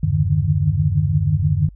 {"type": "tone cluster", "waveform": "sine", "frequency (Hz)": [81.8, 98.5, 138.6, 149.2, 155.4], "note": ["E2", "G2", "C#3", "D3", "D#3"], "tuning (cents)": [-13, 9, 0, 28, -2], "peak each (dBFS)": [-24, -19, -23, -20, -22], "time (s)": [0.03, 1.69], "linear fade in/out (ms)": 5, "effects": ["added 50 Hz sine -39 dBFS peak until 1.75 s"]}